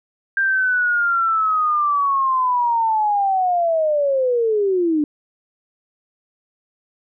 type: linear sweep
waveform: sine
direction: down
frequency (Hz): 1593 to 290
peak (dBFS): -15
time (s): 0.37-5.04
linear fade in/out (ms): 2
effects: none